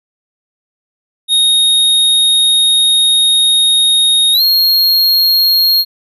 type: tone with pitch glide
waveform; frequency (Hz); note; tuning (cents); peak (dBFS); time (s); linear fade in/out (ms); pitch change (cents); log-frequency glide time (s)
square; 3729 to 4259; A#7 to C8; 0 to +30; -8; 1.28-5.85; 50; +230; 4.33-4.42
effects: none